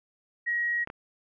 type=tone; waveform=sine; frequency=1898 Hz; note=A#6; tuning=31 cents sharp; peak=-25 dBFS; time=0.46-0.85 s; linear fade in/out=20 ms
type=clicks; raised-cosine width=0.5 ms; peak=-23 dBFS; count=2; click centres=0.874 / 0.901 s
effects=none